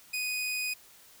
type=tone; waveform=sawtooth; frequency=2489 Hz; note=D#7; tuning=in tune; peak=-27 dBFS; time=0.13-0.74 s; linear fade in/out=10 ms; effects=white hiss -56 dBFS RMS until 1.2 s